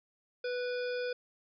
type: harmonic tone with a mistuned harmonic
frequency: 493.9 Hz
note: B4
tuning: in tune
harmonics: 1 / 3 / 5 / 7 / 9 / 10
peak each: -33 / -41 / -47 / -51 / -53 / -49 dBFS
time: 0.44-1.13 s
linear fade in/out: 5 ms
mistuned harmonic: 5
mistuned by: -19 cents
effects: none